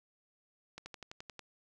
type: slowing click train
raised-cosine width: 0.2 ms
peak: -28 dBFS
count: 8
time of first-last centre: 0.78-1.393 s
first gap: 80 ms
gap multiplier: 1.03
effects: none